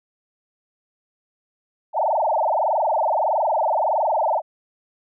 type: tone with frequency modulation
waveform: sine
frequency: 759 Hz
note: F#5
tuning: 44 cents sharp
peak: -17 dBFS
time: 1.93-4.42 s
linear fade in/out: 50 ms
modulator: 21.6 Hz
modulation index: 7.5
effects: none